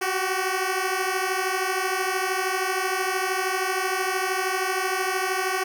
10% pulse beating tone pair, 370 / 383 Hz, F#4 / G4, 0 / -40 cents, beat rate 13 Hz, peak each -18 dBFS, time 0.01-5.64 s, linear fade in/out 10 ms, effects none

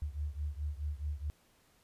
sine beating tone pair, 72.2 / 76.9 Hz, D2 / D#2, -29 / -20 cents, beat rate 4.7 Hz, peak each -37 / -39 dBFS, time 0.02-1.3 s, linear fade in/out 0 ms, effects pink hiss -68 dBFS RMS until 1.83 s + resampled to 32000 Hz

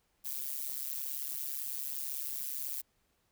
violet noise with amplitude modulation, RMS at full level -34 dBFS, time 0.24-2.82 s, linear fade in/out 20 ms, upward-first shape sine, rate 138 Hz, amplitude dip 100%, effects pink hiss -75 dBFS RMS until 3.31 s

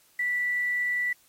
sine tone with quantisation, 1965 Hz, B6, 9 cents flat, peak -24 dBFS, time 0.19-1.13 s, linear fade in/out 5 ms, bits 8, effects white hiss -61 dBFS RMS until 1.28 s + MP3 64 kbps

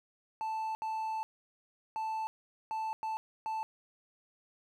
triangle tone bursts at uneven times, 880 Hz, A5, in tune, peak -31 dBFS, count 6, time 0.41-0.75 / 0.82-1.23 / 1.96-2.27 / 2.71-2.93 / 3.03-3.17 / 3.46-3.63 s, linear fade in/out 0 ms, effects none

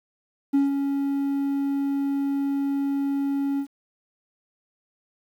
triangle tone with ADSR envelope, 278.5 Hz, C#4, 8 cents sharp, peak -13 dBFS, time 0.53-3.67 s, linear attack 17 ms, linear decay 160 ms, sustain -7 dB, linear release 79 ms, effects tanh soft clip ceiling -10 dBFS + 9-bit

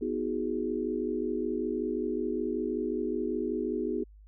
sine chord, G# minor seventh, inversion first, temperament equal with one note detuned, 246.9 / 316.4 / 370 / 415.3 Hz, B3 / D#4 / F#4 / G#4, 0 / +29 / 0 / 0 cents, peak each -34 dBFS, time 0.01-4.04 s, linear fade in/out 10 ms, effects added 51 Hz sine -50 dBFS peak until 4.27 s

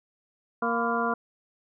harmonic tone with a mistuned harmonic, 233.1 Hz, A#3, in tune, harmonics 1 / 2 / 3 / 4 / 5 / 6, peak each -31 / -31 / -31 / -31 / -31 / -31 dBFS, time 0.62-1.14 s, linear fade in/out 5 ms, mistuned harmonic 4, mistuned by +130 cents, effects none

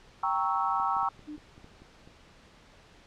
sine chord, G diminished seventh, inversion none, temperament equal with one note detuned, 784 / 932.3 / 1108.7 / 1312.4 Hz, G5 / Bb5 / Db6 / Fb6, 0 / 0 / 0 / -8 cents, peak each -31 dBFS, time 0.23-1.09 s, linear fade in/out 5 ms
clicks, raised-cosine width 3 ms, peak -38 dBFS, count 9, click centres 0.8 / 0.967 / 1.03 / 1.193 / 1.379 / 1.579 / 1.644 / 1.82 / 2.075 s
sine tone, 300.6 Hz, D4, 40 cents sharp, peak -37 dBFS, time 1.27-1.37 s, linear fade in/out 20 ms
effects pink hiss -56 dBFS RMS until 3.06 s + low-pass 5000 Hz 12 dB/octave

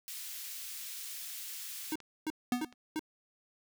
white high-pass noise, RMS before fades -43 dBFS, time 0.08-1.94 s, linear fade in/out 0 ms, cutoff 2300 Hz, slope 12 dB/octave
square tone bursts, 311.1 Hz, D#4, in tune, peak -33 dBFS, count 4, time 1.92-2.994 s, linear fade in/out 2 ms, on 36 ms, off 310 ms
clicks, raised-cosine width 0.2 ms, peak -34 dBFS, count 2, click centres 2.003 / 2.726 s
square tone with exponential decay, 246.2 Hz, B3, 5 cents flat, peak -26 dBFS, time 2.52-2.74 s, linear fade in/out 2 ms, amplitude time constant 46 ms
effects none

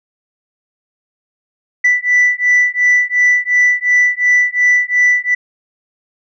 sine beating tone pair, 1975.5 / 1978.3 Hz, B6 / B6, 0 / +2 cents, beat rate 2.8 Hz, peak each -11 dBFS, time 1.84-5.35 s, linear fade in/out 10 ms, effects tanh soft clip ceiling -5 dBFS

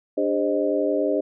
sine tone cluster, 294.3 / 401.1 / 528 / 619 Hz, D4 / G4 / C5 / D#5, +4 / +40 / +16 / -9 cents, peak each -25 dBFS, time 0.17-1.21 s, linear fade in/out 10 ms, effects none

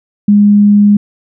sine tone, 205.5 Hz, G#3, 18 cents flat, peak -3 dBFS, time 0.28-0.97 s, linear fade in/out 5 ms, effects none

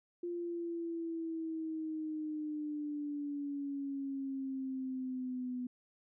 sine exponential sweep, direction down, 349.2 to 248 Hz, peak -36 dBFS, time 0.23-5.67 s, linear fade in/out 5 ms, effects none

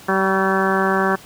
harmonic tone with a mistuned harmonic, 192.1 Hz, G3, 35 cents flat, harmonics 1 / 2 / 3 / 4 / 5 / 6 / 7 / 8 / 9, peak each -22 / -21 / -26 / -24 / -26 / -24 / -27 / -24 / -27 dBFS, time 0.08-1.16 s, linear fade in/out 10 ms, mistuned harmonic 6, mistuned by -30 cents, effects pink hiss -42 dBFS RMS until 1.25 s + high-pass 80 Hz 12 dB/octave

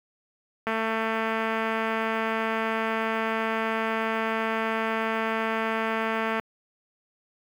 click train, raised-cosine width 0.5 ms, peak -13 dBFS, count 1278, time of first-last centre 0.67-6.396 s, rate 223 Hz, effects high-pass 60 Hz 12 dB/octave + 8-bit

